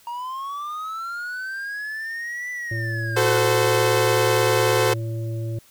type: linear two-way sweep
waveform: triangle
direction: up then down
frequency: 936 to 1987 to 1464 Hz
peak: -26 dBFS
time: 0.07-3.38 s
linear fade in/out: 2 ms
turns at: 2.51 s
type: harmonic tone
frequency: 113.2 Hz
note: A2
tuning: 50 cents sharp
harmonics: 1 / 3 / 5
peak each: -25 / -35 / -39 dBFS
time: 2.71-5.59 s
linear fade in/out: 5 ms
type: chord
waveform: sawtooth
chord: F# diminished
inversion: none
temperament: equal with one note detuned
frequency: 370 / 440 / 516.3 Hz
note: F#4 / A4 / C5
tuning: 0 / 0 / -23 cents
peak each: -19 / -18 / -17 dBFS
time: 3.16-4.94 s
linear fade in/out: 10 ms
effects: white hiss -54 dBFS RMS until 5.7 s